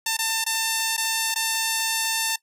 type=tone with dropouts; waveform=5% pulse; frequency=896 Hz; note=A5; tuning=31 cents sharp; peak=-10 dBFS; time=0.06-2.36 s; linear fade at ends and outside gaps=5 ms; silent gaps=0.169-0.188 / 0.442-0.463 / 0.967-0.977 / 1.343-1.358 s; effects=noise-tail reverb RT60 0.1 s tail -20 dB re dry